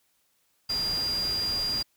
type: tone in noise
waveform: sine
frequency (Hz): 4800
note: D8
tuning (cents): +37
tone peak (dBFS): -26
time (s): 0.69-1.83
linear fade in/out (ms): 10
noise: pink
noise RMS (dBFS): -38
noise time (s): 0.69-1.83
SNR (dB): +9
effects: white hiss -70 dBFS RMS until 1.96 s